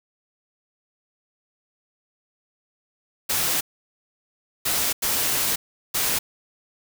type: noise bursts at uneven times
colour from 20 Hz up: white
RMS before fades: -23 dBFS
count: 4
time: 3.29-3.61 / 4.65-4.93 / 5.02-5.56 / 5.94-6.19 s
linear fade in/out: 10 ms
effects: none